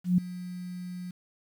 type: tone with ADSR envelope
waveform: sine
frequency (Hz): 180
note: F#3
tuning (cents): -47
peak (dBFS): -17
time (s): 0.04-1.11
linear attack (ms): 140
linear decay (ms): 5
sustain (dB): -18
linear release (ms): 5
effects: 9-bit